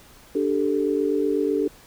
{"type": "chord", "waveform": "sine", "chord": "D suspended fourth", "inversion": "none", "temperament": "equal", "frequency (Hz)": [293.7, 392, 440], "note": ["D4", "G4", "A4"], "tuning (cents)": [0, 0, 0], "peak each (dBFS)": -24, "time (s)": [0.35, 1.68], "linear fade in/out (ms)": 5, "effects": ["pink hiss -50 dBFS RMS until 1.86 s"]}